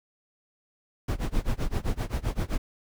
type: noise with tremolo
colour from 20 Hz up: brown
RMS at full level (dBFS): -24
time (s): 1.08-2.58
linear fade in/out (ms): 5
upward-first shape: sine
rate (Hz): 7.7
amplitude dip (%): 95
effects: none